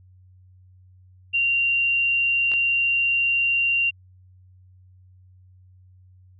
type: tone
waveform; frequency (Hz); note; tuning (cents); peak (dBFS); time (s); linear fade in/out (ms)
sine; 2767; F7; -17; -18; 1.33-3.91; 20
type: clicks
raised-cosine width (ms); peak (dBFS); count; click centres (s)
0.3; -21; 2; 2.517 / 2.537
effects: added 92 Hz sine -49 dBFS peak until 6.39 s